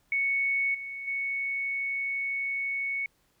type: tone with level steps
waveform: sine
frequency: 2217 Hz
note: C#7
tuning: in tune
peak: -24 / -35 / -28 dBFS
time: 0.12-3.06 s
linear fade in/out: 2 ms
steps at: 0.74 / 1.07 s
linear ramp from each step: 10 ms
effects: pink hiss -69 dBFS RMS until 3.4 s